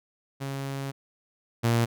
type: tone pair in turn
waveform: sawtooth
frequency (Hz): 137.1 / 116.87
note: C#3 / A#2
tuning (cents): -19 / +5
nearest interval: minor third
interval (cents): 276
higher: first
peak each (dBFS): -27 / -17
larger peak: second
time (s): 0.4-0.92 / 1.63-1.86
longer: first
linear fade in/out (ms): 20
effects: none